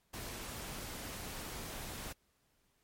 pink noise, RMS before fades -44 dBFS, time 0.13-2.13 s, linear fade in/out 10 ms, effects pink hiss -75 dBFS RMS until 2.83 s + MP3 64 kbps

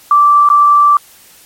sine tone with dropouts, 1168 Hz, D6, 10 cents flat, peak -4 dBFS, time 0.11-0.97 s, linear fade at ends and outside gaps 2 ms, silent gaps 0.489-0.5 s, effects white hiss -42 dBFS RMS until 1.45 s + MP3 64 kbps

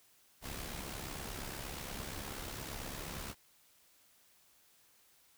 pink noise with amplitude modulation, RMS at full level -41 dBFS, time 0.41-3.35 s, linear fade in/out 50 ms, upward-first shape sine, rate 68.6 Hz, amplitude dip 55%, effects white hiss -67 dBFS RMS until 5.37 s

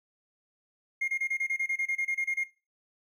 triangle tone bursts, 2132 Hz, C7, 32 cents sharp, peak -23 dBFS, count 15, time 1.01-2.439 s, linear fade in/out 10 ms, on 71 ms, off 26 ms, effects noise-tail reverb RT60 0.3 s tail -19 dB re dry + tanh soft clip ceiling -22 dBFS

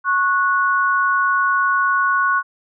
sine tone pair together, 1100 / 1468.3 Hz, C#6 / F#6, -14 / -14 cents, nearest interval perfect fourth, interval 500 cents, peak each -17 dBFS, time 0.04-2.43 s, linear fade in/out 50 ms, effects none

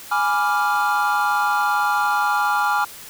triangle chord, G# diminished seventh, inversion none, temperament equal, 830.6 / 987.8 / 1174.7 / 1396.9 Hz, G#5 / B5 / D6 / F6, 0 / 0 / 0 / 0 cents, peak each -19 / -24 / -22 / -20 dBFS, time 0.11-2.85 s, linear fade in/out 10 ms, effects white hiss -39 dBFS RMS until 3.09 s

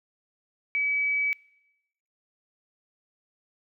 sine tone, 2285 Hz, D7, 48 cents flat, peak -23 dBFS, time 0.75-1.33 s, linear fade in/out 0 ms, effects noise-tail reverb RT60 0.9 s tail -24 dB re dry

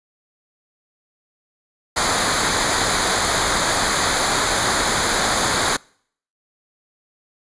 pink noise with comb filter, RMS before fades -19 dBFS, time 1.96-5.77 s, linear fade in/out 10 ms, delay 0.36 ms, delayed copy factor -0.7, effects noise-tail reverb RT60 0.6 s tail -26 dB re dry + resampled to 22050 Hz

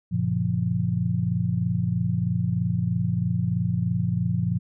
sine chord, Gb major seventh, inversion none, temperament just, 92.5 / 115.62 / 138.75 / 173.43 Hz, Gb2 / Bb2 / Db3 / F3, 0 / -14 / +2 / -12 cents, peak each -31 / -25 / -31 / -25 dBFS, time 0.11-4.59 s, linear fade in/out 20 ms, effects none

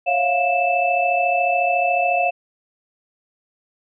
sine tone cluster, 550 / 675 / 709 / 2638 Hz, C#5 / E5 / F5 / E7, -14 / +41 / +26 / +1 cents, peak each -25 / -26 / -18 / -22 dBFS, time 0.06-2.31 s, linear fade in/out 20 ms, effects none

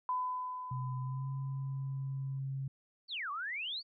sine tone with exponential decay, 1006 Hz, B5, 32 cents sharp, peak -30 dBFS, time 0.09-2.39 s, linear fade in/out 1 ms, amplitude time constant 500 ms
sine tone with pitch glide, 129.1 to 135.21 Hz, C3 to C#3, -23 to -43 cents, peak -35 dBFS, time 0.71-2.68 s, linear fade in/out 5 ms, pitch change +80 cents, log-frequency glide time 1-1.28 s
sine exponential two-way sweep, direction down then up, 4699 to 1100 to 4699 Hz, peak -36 dBFS, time 3.08-3.83 s, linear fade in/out 50 ms, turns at 3.31 s
effects none

